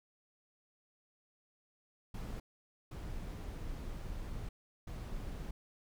brown noise bursts at uneven times, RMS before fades -42 dBFS, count 3, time 2.14-2.4 / 2.91-4.49 / 4.87-5.51 s, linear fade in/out 5 ms, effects none

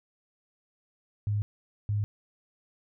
sine tone pair in turn, 103.83 / 103.83 Hz, G#2 / G#2, 0 / 0 cents, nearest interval unison, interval 0 cents, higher neither, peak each -25 dBFS, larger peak neither, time 1.27-1.42 / 1.89-2.04 s, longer neither, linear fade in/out 0 ms, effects none

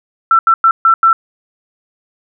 sine tone bursts at uneven times, 1340 Hz, E6, 28 cents sharp, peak -5 dBFS, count 5, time 0.31-0.39 / 0.47-0.54 / 0.64-0.71 / 0.85-0.94 / 1.03-1.13 s, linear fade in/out 2 ms, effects none

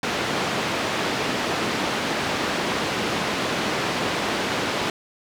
pink band-pass noise, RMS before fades -25 dBFS, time 0.03-4.9 s, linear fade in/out 2 ms, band 200 to 4200 Hz, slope 12 dB/octave, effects none

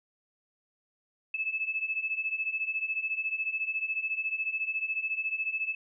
sine beating tone pair, 2600 / 2614 Hz, E7 / E7, -24 / -15 cents, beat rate 14 Hz, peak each -34 / -31 dBFS, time 1.34-5.75 s, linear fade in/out 5 ms, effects none

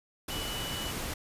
sine tone in noise, 2960 Hz, F#7, in tune, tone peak -38 dBFS, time 0.3-0.91 s, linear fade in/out 5 ms, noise pink, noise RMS -36 dBFS, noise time 0.28-1.14 s, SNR -5 dB, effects resampled to 32000 Hz

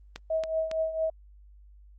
click train, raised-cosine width 0.2 ms, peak -20 dBFS, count 3, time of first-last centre 0.16-0.714 s, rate 3.61 Hz
sine tone with tremolo, 641 Hz, E5, 49 cents flat, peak -23 dBFS, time 0.3-1.1 s, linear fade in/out 5 ms, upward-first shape triangle, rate 4.4 Hz, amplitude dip 75%
effects added 50 Hz sine -50 dBFS peak until 1.98 s + Opus 32 kbps

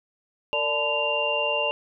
sine tone cluster, 456.4 / 586 / 875 / 1013 / 2783 Hz, A#4 / D5 / A5 / B5 / F7, -37 / -4 / -10 / +44 / -7 cents, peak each -32 / -27 / -31 / -34 / -25 dBFS, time 0.53-1.71 s, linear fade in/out 0 ms, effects none

